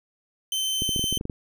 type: tone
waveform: sawtooth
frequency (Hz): 3084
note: G7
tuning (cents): -29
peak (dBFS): -21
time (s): 0.52-1.18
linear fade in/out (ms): 2
type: clicks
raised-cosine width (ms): 3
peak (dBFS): -17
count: 10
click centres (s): 0.821 / 0.892 / 0.962 / 0.994 / 1.041 / 1.126 / 1.173 / 1.211 / 1.254 / 1.298
effects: none